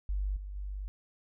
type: tone with level steps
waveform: sine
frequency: 49 Hz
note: G1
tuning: in tune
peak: -29 / -38 / -35 dBFS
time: 0.09-0.88 s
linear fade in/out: 0 ms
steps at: 0.36 / 0.55 s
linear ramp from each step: 10 ms
effects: none